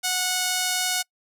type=tone with band-pass filter; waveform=sawtooth; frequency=734 Hz; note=F#5; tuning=14 cents flat; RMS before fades=-25 dBFS; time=0.03-1.03 s; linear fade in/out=20 ms; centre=7100 Hz; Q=0.65; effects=noise-tail reverb RT60 0.1 s tail -26 dB re dry